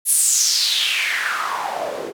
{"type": "noise with band-pass filter sweep", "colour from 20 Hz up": "white", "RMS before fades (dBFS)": -20, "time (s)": [0.05, 2.13], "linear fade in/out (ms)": 50, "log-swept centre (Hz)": [11000, 400], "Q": 4.5, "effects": []}